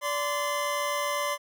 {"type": "tone pair together", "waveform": "25% pulse", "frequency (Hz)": [580, 1032.4], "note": ["D5", "C6"], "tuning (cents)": [-22, -23], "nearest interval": "minor seventh", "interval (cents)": 999, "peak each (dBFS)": -26, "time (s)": [0.01, 1.38], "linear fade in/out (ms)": 50, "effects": []}